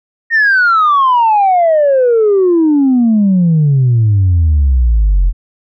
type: exponential sweep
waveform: sine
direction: down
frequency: 1864.7 to 41.54 Hz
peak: -5 dBFS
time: 0.3-5.33 s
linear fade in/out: 50 ms
effects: tanh soft clip ceiling -4 dBFS